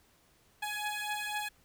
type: beating tone pair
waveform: 15% pulse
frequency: 837 / 841 Hz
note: G#5 / G#5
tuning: +13 / +22 cents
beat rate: 4 Hz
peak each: -30 / -32 dBFS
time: 0.62-1.49 s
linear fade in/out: 10 ms
effects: pink hiss -66 dBFS RMS until 1.64 s